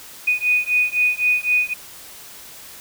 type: beating tone pair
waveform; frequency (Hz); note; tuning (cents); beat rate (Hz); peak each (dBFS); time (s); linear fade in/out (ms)
sine; 2478 / 2481.9; D#7 / D#7; -8 / -5; 3.9; -19; 0.27-1.74; 10
effects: white hiss -40 dBFS RMS until 2.8 s